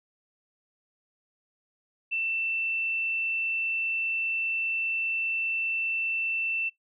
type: tone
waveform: sine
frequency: 2675 Hz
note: E7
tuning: 25 cents sharp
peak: -26 dBFS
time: 2.11-6.7 s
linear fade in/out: 20 ms
effects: noise-tail reverb RT60 0.1 s tail -17 dB re dry